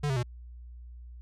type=tone with pitch steps; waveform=square; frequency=146.4 / 133.48 / 121.69 Hz; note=D3 / C3 / B2; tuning=-5 / +35 / -25 cents; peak=-27 dBFS; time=0.03-0.231 s; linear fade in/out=10 ms; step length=67 ms; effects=added 60 Hz sine -43 dBFS peak until 1.21 s + low-pass 8000 Hz 12 dB/octave